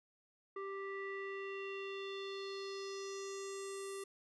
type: tone with low-pass filter sweep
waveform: square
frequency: 392 Hz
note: G4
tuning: in tune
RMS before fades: -44 dBFS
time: 0.56-4.04 s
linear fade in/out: 5 ms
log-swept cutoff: 1500 to 9800 Hz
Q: 3.7
effects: none